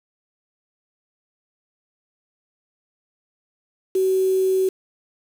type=tone with quantisation; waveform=sine; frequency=378 Hz; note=F#4; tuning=37 cents sharp; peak=-16 dBFS; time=3.95-4.69 s; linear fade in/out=5 ms; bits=6; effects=none